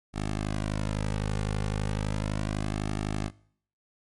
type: tone with flanger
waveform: sawtooth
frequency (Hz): 51.91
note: G#1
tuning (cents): 0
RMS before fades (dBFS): -30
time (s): 0.13-3.31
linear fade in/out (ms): 50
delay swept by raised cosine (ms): 2 to 3.1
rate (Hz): 0.35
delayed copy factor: -0.9
effects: noise-tail reverb RT60 0.6 s tail -22 dB re dry + MP3 48 kbps